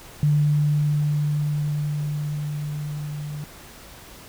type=tone with level ramp; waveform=sine; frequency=148.2 Hz; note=D3; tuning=16 cents sharp; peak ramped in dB=-15 to -29 dBFS; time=0.23-3.44 s; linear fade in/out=0 ms; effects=pink hiss -44 dBFS RMS until 4.28 s